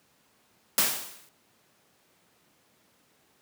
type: noise with exponential decay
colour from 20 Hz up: white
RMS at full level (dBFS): -20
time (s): 0.78-1.29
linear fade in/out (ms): 1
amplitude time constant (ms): 110
effects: pink hiss -65 dBFS RMS until 3.41 s + high-pass 150 Hz 12 dB/octave